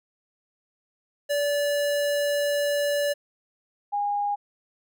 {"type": "tone pair in turn", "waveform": ["square", "sine"], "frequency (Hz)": [578, 817.4], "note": ["D5", "G#5"], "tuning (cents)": [-28, -28], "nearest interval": "tritone", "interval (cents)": 600, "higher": "second", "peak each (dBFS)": -23, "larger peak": "neither", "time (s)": [[1.29, 3.14], [3.92, 4.36]], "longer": "first", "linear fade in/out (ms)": 20, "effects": []}